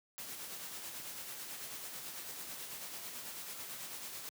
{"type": "noise with tremolo", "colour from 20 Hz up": "white", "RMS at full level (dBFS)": -44, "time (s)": [0.18, 4.29], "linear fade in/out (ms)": 0, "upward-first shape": "sine", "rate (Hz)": 9.1, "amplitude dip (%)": 35, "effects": ["high-pass 100 Hz 12 dB/octave"]}